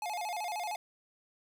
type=tone with vibrato; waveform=square; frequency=776 Hz; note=G5; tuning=18 cents flat; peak=-35 dBFS; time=0.02-0.76 s; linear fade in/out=2 ms; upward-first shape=square; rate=13 Hz; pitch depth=160 cents each way; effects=none